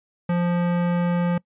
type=tone with hard clipping; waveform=sine; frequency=174.61 Hz; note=F3; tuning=in tune; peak=-21 dBFS; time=0.29-1.38 s; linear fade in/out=5 ms; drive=18 dB; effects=noise-tail reverb RT60 0.1 s tail -23 dB re dry + resampled to 8000 Hz